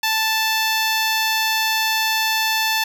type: tone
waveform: 10% pulse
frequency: 880 Hz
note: A5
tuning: in tune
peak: -9 dBFS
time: 0.03-2.84 s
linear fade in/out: 5 ms
effects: none